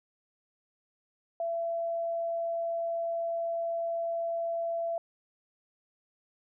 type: tone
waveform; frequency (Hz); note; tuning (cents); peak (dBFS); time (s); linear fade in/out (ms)
sine; 672; E5; +33; -29; 1.4-4.98; 2
effects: none